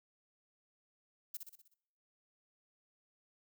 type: noise with echo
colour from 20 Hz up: violet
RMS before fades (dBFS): -41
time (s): 1.34-1.37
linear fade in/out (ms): 5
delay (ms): 62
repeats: 6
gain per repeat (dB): -5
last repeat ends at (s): 1.742
effects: noise-tail reverb RT60 0.8 s tail -24 dB re dry